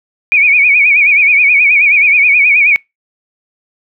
sine tone with vibrato, 2349 Hz, D7, in tune, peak -5 dBFS, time 0.32-2.76 s, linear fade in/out 0 ms, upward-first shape sine, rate 9.4 Hz, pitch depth 110 cents each way, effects noise-tail reverb RT60 0.2 s tail -25 dB re dry

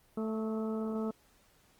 harmonic tone with a mistuned harmonic, 220 Hz, A3, in tune, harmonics 1 / 2 / 3 / 4 / 5 / 6, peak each -33 / -37 / -44 / -49 / -51 / -47 dBFS, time 0.17-1.11 s, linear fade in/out 5 ms, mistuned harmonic 6, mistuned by -26 cents, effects pink hiss -66 dBFS RMS until 1.79 s + Opus 24 kbps

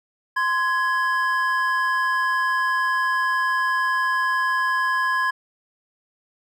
triangle tone pair together, 1040 / 1671 Hz, C6 / G#6, -11 / +10 cents, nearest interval minor sixth, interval 821 cents, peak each -20 dBFS, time 0.36-5.31 s, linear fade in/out 10 ms, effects none

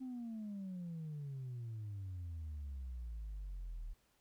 sine exponential sweep, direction down, 263.7 to 37.54 Hz, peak -40 dBFS, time 0-3.94 s, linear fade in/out 20 ms, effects tanh soft clip ceiling -40 dBFS + pink hiss -75 dBFS RMS until 4.2 s

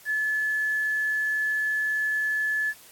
sine tone with quantisation, 1724 Hz, A6, 36 cents flat, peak -23 dBFS, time 0.05-2.74 s, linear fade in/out 50 ms, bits 8, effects white hiss -51 dBFS RMS until 2.91 s + AAC 64 kbps

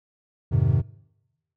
triangle chord, F minor seventh, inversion none, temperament equal with one note detuned, 87.31 / 103.83 / 130.28 / 155.56 Hz, F2 / Ab2 / C3 / Eb3, 0 / 0 / -7 / 0 cents, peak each -23 / -21 / -19 / -24 dBFS, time 0.51-0.82 s, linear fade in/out 20 ms, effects noise-tail reverb RT60 1.0 s tail -24 dB re dry

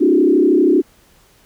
sine tone with frequency modulation, 329.6 Hz, E4, in tune, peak -9 dBFS, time 0-0.82 s, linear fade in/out 20 ms, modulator 32.7 Hz, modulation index 1.8, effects pink hiss -52 dBFS RMS until 1.45 s

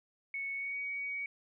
sine tone with pitch glide, 2213 to 2252 Hz, C#7 to C#7, -3 to +27 cents, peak -35 dBFS, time 0.34-1.26 s, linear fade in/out 2 ms, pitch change +30 cents, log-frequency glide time 0.54-0.8 s, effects none

